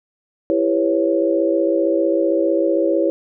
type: chord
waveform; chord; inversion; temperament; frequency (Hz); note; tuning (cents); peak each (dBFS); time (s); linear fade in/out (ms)
sine; C# half-diminished seventh; first; just; 332.6 / 399.1 / 498.9 / 554.4; E4 / G4 / B4 / C#5; +16 / +31 / +17 / 0; -18 / -22 / -23 / -19; 0.5-3.1; 0
effects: none